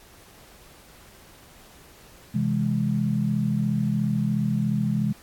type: chord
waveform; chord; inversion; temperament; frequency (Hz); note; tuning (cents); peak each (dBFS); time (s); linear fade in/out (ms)
sine; C augmented; none; equal; 130.81 / 164.81 / 207.7; C3 / E3 / G#3; 0 / 0 / 0; -26 / -27 / -24; 2.34-5.13; 10
effects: pink hiss -51 dBFS RMS until 5.22 s + AAC 64 kbps